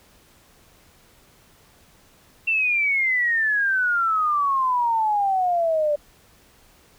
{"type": "exponential sweep", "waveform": "sine", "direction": "down", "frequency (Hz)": [2708, 581], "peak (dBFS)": -18, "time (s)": [2.47, 5.96], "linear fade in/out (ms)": 10, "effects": ["pink hiss -55 dBFS RMS until 6.98 s"]}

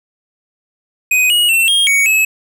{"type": "tone with pitch steps", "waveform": "square", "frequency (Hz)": [2503, 2895, 2697, 3240, 2238, 2583], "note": ["D#7", "F#7", "E7", "G#7", "C#7", "E7"], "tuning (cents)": [10, -38, 39, -43, 16, -36], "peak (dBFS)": -10, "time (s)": [1.11, 2.25], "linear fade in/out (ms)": 5, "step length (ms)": 190, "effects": []}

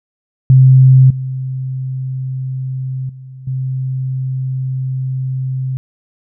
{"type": "tone with level steps", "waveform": "sine", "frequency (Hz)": 130.81, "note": "C3", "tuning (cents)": 0, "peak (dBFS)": [-3, -18, -30, -16], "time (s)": [0.5, 5.77], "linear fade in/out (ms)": 0, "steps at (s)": [1.1, 3.09, 3.47], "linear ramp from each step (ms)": 5, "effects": []}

